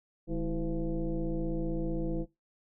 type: tone with frequency modulation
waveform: sine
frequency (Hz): 150.2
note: D3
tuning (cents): +39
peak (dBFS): -29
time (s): 0.27-2.26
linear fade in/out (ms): 50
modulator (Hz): 178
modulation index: 1.7
effects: noise-tail reverb RT60 0.2 s tail -18 dB re dry